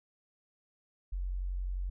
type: tone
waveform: sine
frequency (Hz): 45.7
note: F#1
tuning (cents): -21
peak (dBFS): -32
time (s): 1.12-1.9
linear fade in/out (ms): 10
effects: none